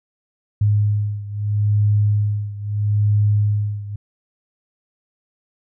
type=beating tone pair; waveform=sine; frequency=103.83 / 104.6 Hz; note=G#2 / G#2; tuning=0 / +13 cents; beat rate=0.77 Hz; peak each=-17 / -20 dBFS; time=0.61-3.96 s; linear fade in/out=5 ms; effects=none